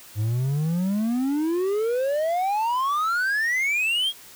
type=exponential sweep; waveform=triangle; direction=up; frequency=101.9 to 3322 Hz; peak=-19 dBFS; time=0.15-4.13 s; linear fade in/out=50 ms; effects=white hiss -46 dBFS RMS until 4.35 s